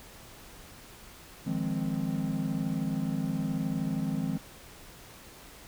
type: chord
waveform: triangle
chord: F minor seventh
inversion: third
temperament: equal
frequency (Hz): 155.56 / 174.61 / 207.7 / 261.6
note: Eb3 / F3 / Ab3 / C4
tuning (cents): 0 / 0 / 0 / 0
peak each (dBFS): -32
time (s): 1.46-4.38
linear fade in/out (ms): 10
effects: pink hiss -50 dBFS RMS until 5.67 s